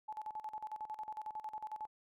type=tone with tremolo; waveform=sine; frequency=860 Hz; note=A5; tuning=40 cents flat; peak=-39 dBFS; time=0.08-1.87 s; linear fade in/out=10 ms; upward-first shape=square; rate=11 Hz; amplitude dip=80%; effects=none